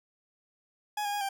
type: tone with pitch steps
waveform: 40% pulse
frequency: 837 / 816 / 823 / 788 Hz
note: G#5 / G#5 / G#5 / G5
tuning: +13 / -31 / -16 / +9 cents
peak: -29 dBFS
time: 0.97-1.29 s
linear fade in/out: 5 ms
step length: 80 ms
effects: none